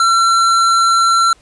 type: tone with hard clipping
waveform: triangle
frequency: 1355 Hz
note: E6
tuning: 47 cents sharp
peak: -11 dBFS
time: 0-1.33 s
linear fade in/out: 2 ms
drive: 18 dB
effects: pink hiss -51 dBFS RMS until 1.41 s + resampled to 22050 Hz